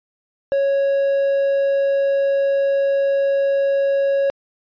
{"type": "tone", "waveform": "triangle", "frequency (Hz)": 553, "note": "C#5", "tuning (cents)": -4, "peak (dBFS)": -13, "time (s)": [0.52, 4.3], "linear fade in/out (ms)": 0, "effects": ["resampled to 11025 Hz"]}